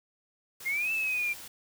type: noise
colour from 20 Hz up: white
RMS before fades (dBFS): -45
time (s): 0.6-1.48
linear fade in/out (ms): 5
type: exponential two-way sweep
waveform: sine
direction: up then down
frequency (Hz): 2088 to 2659 to 2365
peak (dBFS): -27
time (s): 0.65-1.34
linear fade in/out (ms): 20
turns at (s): 0.92
effects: none